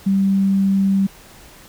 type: tone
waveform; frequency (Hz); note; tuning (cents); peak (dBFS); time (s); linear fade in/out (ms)
sine; 194.9; G3; -10; -13; 0.06-1.07; 10
effects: pink hiss -44 dBFS RMS until 1.68 s